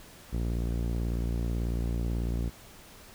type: tone with low-pass filter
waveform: sawtooth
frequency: 58.2 Hz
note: A#1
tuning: 2 cents flat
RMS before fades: -30 dBFS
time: 0.32-2.5 s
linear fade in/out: 20 ms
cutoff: 370 Hz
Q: 0.85
effects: pink hiss -51 dBFS RMS until 3.14 s